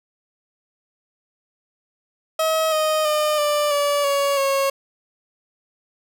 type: tone with pitch steps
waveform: 30% pulse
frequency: 638 / 622 / 606.4 / 591.2 / 576.3 / 561.9 / 547.8 Hz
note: D#5 / D#5 / D#5 / D5 / D5 / C#5 / C#5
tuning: +43 / -1 / -45 / +11 / -33 / +23 / -21 cents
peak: -15 dBFS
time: 2.39-4.7 s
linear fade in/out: 5 ms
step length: 330 ms
effects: none